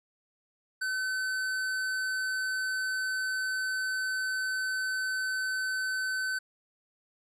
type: tone with tanh clipping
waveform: sine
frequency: 1523 Hz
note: F#6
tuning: 50 cents sharp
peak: -31 dBFS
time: 0.81-6.39 s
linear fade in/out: 10 ms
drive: 16 dB
effects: resampled to 32000 Hz